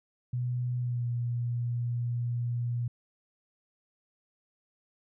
sine tone with pitch glide, 123.47 to 120.02 Hz, B2 to B2, 0 to -49 cents, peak -28 dBFS, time 0.33-2.88 s, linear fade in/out 5 ms, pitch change -49 cents, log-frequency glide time 0.79-1.06 s, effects none

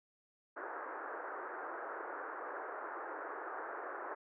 white band-pass noise, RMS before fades -44 dBFS, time 0.56-4.15 s, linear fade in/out 10 ms, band 330 to 1600 Hz, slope 48 dB/octave, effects none

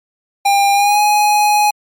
square tone with pitch glide, 800 to 835.4 Hz, G5 to G#5, +35 to +10 cents, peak -10 dBFS, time 0.45-1.71 s, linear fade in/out 10 ms, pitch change +75 cents, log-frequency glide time 0.73-1 s, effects MP3 64 kbps

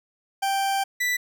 40% pulse tone pair in turn, 784 / 1975.6 Hz, G5 / B6, 0 / 0 cents, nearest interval octave + major third, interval 1600 cents, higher second, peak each -21 dBFS, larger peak neither, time 0.42-0.84 / 1-1.17 s, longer first, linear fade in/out 10 ms, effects none

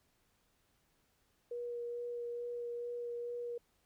sine tone with vibrato, 478.4 Hz, A#4, 45 cents sharp, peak -38 dBFS, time 1.51-3.58 s, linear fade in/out 5 ms, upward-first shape sine, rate 2.3 Hz, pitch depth 11 cents each way, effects pink hiss -75 dBFS RMS until 3.85 s

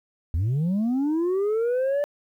sine linear sweep, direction up, 74.2 to 587.3 Hz, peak -18 dBFS, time 0.34-2.04 s, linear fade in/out 0 ms, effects tanh soft clip ceiling -20 dBFS + 10-bit

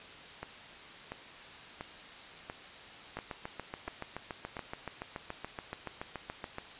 two click trains, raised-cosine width 0.5 ms, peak -23 / -24 dBFS, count 25 / 7, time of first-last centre 3.17-6.584 / 0.43-4.568 s, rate 7.03 / 1.45 Hz, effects white hiss -49 dBFS RMS until 6.79 s + resampled to 8000 Hz

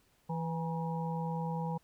harmonic tone with a mistuned harmonic, 165 Hz, E3, 2 cents sharp, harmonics 1 / 3 / 5 / 6, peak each -34 / -42 / -41 / -42 dBFS, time 0.29-1.78 s, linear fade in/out 10 ms, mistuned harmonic 6, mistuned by -63 cents, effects pink hiss -70 dBFS RMS until 1.83 s

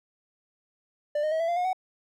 triangle tone with pitch steps, 592 / 615.4 / 639.6 / 664.9 / 691.1 / 718.4 / 746.7 Hz, D5 / D#5 / D#5 / E5 / F5 / F5 / F#5, +14 / -19 / +48 / +15 / -18 / +49 / +16 cents, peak -22 dBFS, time 1.15-1.731 s, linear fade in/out 5 ms, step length 83 ms, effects none

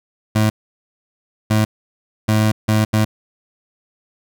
25% pulse tone bursts at uneven times, 108.1 Hz, A2, 30 cents flat, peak -9 dBFS, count 5, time 0.35-0.5 / 1.5-1.65 / 2.28-2.52 / 2.68-2.85 / 2.93-3.05 s, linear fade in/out 10 ms, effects none

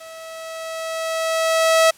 sawtooth tone with level ramp, 649 Hz, E5, 27 cents flat, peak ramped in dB -33 to -7 dBFS, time 0-1.91 s, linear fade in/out 10 ms, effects white hiss -48 dBFS RMS until 1.97 s + low-pass 12000 Hz 12 dB/octave

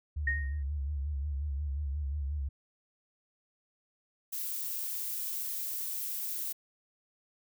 sine tone with vibrato, 71.5 Hz, D2, 46 cents flat, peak -31 dBFS, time 0.16-2.49 s, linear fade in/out 10 ms, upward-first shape sine, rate 5.6 Hz, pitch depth 92 cents each way
sine tone with exponential decay, 1858 Hz, A#6, 6 cents flat, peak -25 dBFS, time 0.27-0.63 s, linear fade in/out 5 ms, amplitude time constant 77 ms
violet noise, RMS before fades -36 dBFS, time 4.32-6.53 s, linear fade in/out 10 ms
effects none

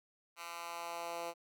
10% pulse tone with high-pass filter sweep, 170 Hz, F3, 46 cents flat, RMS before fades -43 dBFS, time 0.36-1.34 s, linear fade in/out 50 ms, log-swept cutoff 1400 to 500 Hz, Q 1.4, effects none

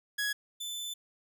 sawtooth tone pair in turn, 1671 / 3518 Hz, G#6 / A7, +10 / -1 cents, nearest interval octave + minor second, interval 1289 cents, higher second, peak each -26 / -33 dBFS, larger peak first, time 0.18-0.33 / 0.6-0.94 s, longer second, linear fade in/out 10 ms, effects none

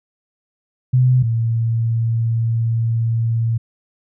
sine tone pair in turn, 126.7 / 114.65 Hz, B2 / A#2, +45 / -28 cents, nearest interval major second, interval 173 cents, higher first, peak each -10 / -15 dBFS, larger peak first, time 0.93-1.23 / 1.23-3.58 s, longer second, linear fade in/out 10 ms, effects none

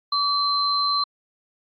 sine tone pair together, 1150 / 4098 Hz, D6 / C8, -37 / -37 cents, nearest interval octave + minor seventh, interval 2200 cents, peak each -22 dBFS, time 0.12-1.04 s, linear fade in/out 5 ms, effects AAC 64 kbps

